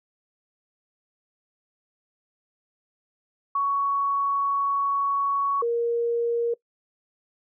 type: tone pair in turn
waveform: sine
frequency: 1117 / 469.6 Hz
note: C#6 / A#4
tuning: +13 / +13 cents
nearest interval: octave + minor third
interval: 1500 cents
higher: first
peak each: -21 dBFS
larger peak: neither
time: 3.55-5.62 / 5.62-6.54 s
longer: first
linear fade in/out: 5 ms
effects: noise-tail reverb RT60 0.1 s tail -22 dB re dry